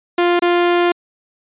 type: tone with dropouts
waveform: sawtooth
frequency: 349.6 Hz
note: F4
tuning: 2 cents sharp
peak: -8 dBFS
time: 0.18-0.92 s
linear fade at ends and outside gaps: 5 ms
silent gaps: 0.394-0.421 s
effects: resampled to 8000 Hz